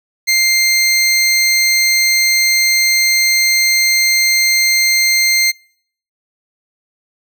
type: tone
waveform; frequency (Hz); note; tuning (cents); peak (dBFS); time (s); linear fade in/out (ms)
20% pulse; 2100; C7; +6; -5; 0.27-5.52; 20
effects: noise-tail reverb RT60 0.6 s tail -26 dB re dry